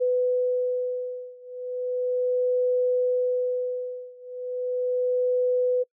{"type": "beating tone pair", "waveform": "sine", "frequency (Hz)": [499.1, 499.46], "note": ["B4", "B4"], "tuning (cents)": [18, 19], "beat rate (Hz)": 0.36, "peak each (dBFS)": [-25, -26], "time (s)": [0, 5.84], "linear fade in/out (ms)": 20, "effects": ["noise-tail reverb RT60 0.1 s tail -25 dB re dry"]}